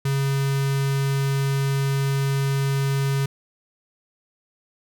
square tone with notch filter, 137.4 Hz, C#3, 15 cents flat, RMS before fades -22 dBFS, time 0.05-3.26 s, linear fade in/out 5 ms, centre 630 Hz, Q 1.4, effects none

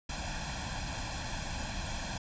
pink noise with comb filter, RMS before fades -37 dBFS, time 0.09-2.18 s, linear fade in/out 5 ms, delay 1.2 ms, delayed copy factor +0.8, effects resampled to 16000 Hz

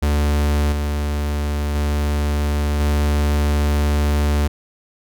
45% pulse tone with level steps, 73.42 Hz, D2, in tune, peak -15 / -19 / -17 / -15 dBFS, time 0.02-4.48 s, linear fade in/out 10 ms, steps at 0.72 / 1.75 / 2.8 s, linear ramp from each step 2 ms, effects none

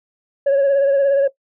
sine tone with vibrato, 554.4 Hz, C#5, in tune, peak -9 dBFS, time 0.46-1.28 s, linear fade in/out 10 ms, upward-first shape triangle, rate 17 Hz, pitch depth 41 cents each way, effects noise-tail reverb RT60 0.1 s tail -17 dB re dry + tanh soft clip ceiling -11 dBFS

